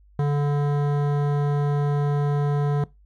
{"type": "tone with hard clipping", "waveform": "sine", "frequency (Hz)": 144.7, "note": "D3", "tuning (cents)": -25, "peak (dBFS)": -21, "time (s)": [0.19, 2.84], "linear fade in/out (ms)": 2, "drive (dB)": 15, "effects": ["noise-tail reverb RT60 0.2 s tail -20 dB re dry", "added 50 Hz sine -51 dBFS peak until 3.05 s"]}